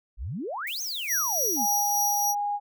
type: exponential two-way sweep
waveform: sine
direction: up then down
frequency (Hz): 43.65 to 6570 to 190.9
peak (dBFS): -30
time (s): 0.17-1.67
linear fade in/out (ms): 50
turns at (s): 0.82
type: noise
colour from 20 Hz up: violet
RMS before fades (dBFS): -40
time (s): 0.67-2.25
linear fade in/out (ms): 2
type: tone with tremolo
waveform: sawtooth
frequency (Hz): 5780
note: F#8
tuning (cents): -41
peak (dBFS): -21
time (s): 1.07-2.35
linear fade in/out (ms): 50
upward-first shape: sine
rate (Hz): 3.4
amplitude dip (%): 30
type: tone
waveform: sine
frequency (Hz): 820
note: G#5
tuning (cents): -22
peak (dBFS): -25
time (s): 1.56-2.6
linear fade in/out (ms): 50
effects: none